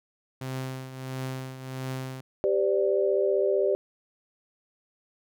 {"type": "tone with tremolo", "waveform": "sawtooth", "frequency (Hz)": 130.81, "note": "C3", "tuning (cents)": 0, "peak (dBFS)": -26, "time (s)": [0.41, 2.21], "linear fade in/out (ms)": 5, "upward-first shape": "triangle", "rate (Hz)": 1.5, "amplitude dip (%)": 70}
{"type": "chord", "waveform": "sine", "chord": "G suspended fourth", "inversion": "none", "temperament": "equal with one note detuned", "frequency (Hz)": [392, 511.9, 587.3], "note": ["G4", "C5", "D5"], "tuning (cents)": [0, -38, 0], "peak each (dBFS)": [-24, -28, -26], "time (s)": [2.44, 3.75], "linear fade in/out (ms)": 0}
{"effects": []}